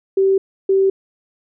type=tone pair in turn; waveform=sine; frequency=386.7 / 386.7 Hz; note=G4 / G4; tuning=-24 / -24 cents; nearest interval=unison; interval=0 cents; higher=neither; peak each=-11 dBFS; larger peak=neither; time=0.17-0.38 / 0.69-0.9 s; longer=neither; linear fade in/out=5 ms; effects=none